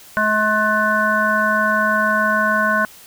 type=harmonic tone with a mistuned harmonic; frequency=213.4 Hz; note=G#3; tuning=47 cents sharp; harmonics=1 / 3 / 5 / 7 / 8; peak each=-24 / -22 / -20 / -17 / -28 dBFS; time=0.17-2.85 s; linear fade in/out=0 ms; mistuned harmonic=8; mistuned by=+51 cents; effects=white hiss -43 dBFS RMS until 3.06 s